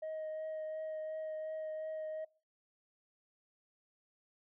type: tone with vibrato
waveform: sine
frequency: 627 Hz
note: D#5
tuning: 13 cents sharp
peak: -36 dBFS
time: 0.02-2.25 s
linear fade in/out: 10 ms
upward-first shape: triangle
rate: 2.8 Hz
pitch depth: 13 cents each way
effects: noise-tail reverb RT60 0.4 s tail -26 dB re dry + tanh soft clip ceiling -37 dBFS